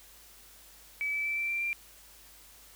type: tone with pitch steps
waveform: sine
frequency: 2293 / 2309 / 2325 / 2341 / 2357 / 2374 Hz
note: D7 / D7 / D7 / D7 / D7 / D7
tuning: -42 / -30 / -18 / -6 / +6 / +18 cents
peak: -29 dBFS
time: 1.01-1.73 s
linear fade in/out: 0 ms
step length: 120 ms
effects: added 50 Hz sine -62 dBFS peak until 2.75 s + white hiss -55 dBFS RMS until 2.75 s